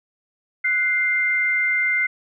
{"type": "tone pair together", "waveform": "sine", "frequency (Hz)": [1480, 2093], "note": ["F#6", "C7"], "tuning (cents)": [0, 0], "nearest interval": "tritone", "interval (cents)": 600, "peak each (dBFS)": [-25, -18], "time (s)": [0.64, 2.07], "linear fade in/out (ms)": 10, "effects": []}